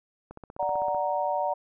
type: click train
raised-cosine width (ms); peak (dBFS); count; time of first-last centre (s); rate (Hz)
1; -28; 11; 0.31-0.947; 15.7
type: chord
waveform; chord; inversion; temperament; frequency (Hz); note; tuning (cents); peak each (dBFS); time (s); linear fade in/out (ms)
sine; D augmented; none; equal; 587.3 / 740 / 932.3; D5 / F#5 / A#5; 0 / 0 / 0; -29; 0.59-1.54; 10
effects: none